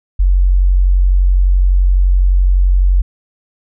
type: tone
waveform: sine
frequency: 45.89 Hz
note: F#1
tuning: 14 cents flat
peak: -7 dBFS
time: 0.19-3.02 s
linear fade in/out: 10 ms
effects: none